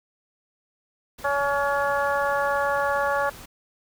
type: noise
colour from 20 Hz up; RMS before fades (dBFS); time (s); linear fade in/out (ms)
pink; -43; 1.18-3.46; 10
type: harmonic tone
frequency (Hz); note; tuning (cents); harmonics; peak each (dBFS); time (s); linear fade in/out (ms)
282.3; C#4; +32; 2 / 3 / 4 / 5 / 6; -25 / -27 / -28 / -29 / -30; 1.24-3.3; 10
effects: none